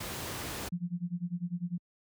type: noise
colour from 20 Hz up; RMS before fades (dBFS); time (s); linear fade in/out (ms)
pink; -38; 0-0.69; 10
type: tone with tremolo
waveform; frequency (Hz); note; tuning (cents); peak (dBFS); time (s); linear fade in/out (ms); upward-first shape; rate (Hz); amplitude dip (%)
sine; 175.2; F3; +6; -29; 0.72-1.78; 5; sine; 10; 95
effects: high-pass 60 Hz 12 dB/octave